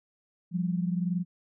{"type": "tone pair together", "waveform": "sine", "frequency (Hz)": [174.61, 195.86], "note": ["F3", "G3"], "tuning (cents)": [0, -1], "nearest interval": "major second", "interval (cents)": 199, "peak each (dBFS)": [-27, -32], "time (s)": [0.51, 1.25], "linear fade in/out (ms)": 50, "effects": []}